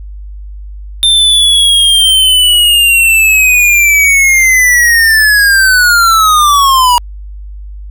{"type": "linear sweep", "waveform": "square", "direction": "down", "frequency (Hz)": [3600, 955], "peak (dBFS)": -5, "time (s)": [1.03, 6.98], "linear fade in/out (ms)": 0, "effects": ["added 50 Hz sine -23 dBFS peak until 7.9 s"]}